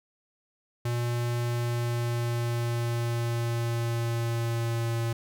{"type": "tone with pitch glide", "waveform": "square", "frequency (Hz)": [119.7, 115.82], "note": ["A#2", "A#2"], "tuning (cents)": [46, -11], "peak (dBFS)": -27, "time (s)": [0.85, 5.13], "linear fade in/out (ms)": 5, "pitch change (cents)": -57, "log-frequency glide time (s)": [1.39, 5], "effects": []}